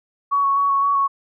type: tone with vibrato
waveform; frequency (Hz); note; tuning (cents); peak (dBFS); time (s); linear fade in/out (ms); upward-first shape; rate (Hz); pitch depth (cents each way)
sine; 1116; C#6; +11; -15; 0.31-1.08; 20; square; 3.9; 13
effects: none